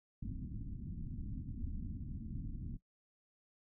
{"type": "low-pass noise", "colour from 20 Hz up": "pink", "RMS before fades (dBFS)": -43, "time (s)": [0.22, 2.77], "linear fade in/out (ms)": 5, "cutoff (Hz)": 270, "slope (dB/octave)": 48, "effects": ["noise-tail reverb RT60 0.1 s tail -17 dB re dry"]}